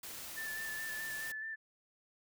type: noise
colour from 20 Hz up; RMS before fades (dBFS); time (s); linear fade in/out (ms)
white; -46; 0.03-1.32; 5
type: tone with vibrato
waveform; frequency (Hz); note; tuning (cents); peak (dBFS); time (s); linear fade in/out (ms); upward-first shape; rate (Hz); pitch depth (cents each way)
sine; 1760; A6; 0; -39; 0.36-1.56; 20; square; 4.7; 20
effects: none